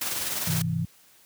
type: noise with tremolo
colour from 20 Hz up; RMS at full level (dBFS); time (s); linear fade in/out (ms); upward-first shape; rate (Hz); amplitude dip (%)
white; -28; 0.01-0.62; 5; sine; 20; 40
type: chord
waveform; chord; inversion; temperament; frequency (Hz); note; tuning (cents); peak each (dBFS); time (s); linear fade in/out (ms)
sine; Ab augmented; none; equal; 103.83 / 130.81 / 164.81; Ab2 / C3 / E3; 0 / 0 / 0; -31 / -31 / -26; 0.47-0.85; 5
effects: white hiss -57 dBFS RMS until 1.25 s + high-pass 60 Hz 12 dB/octave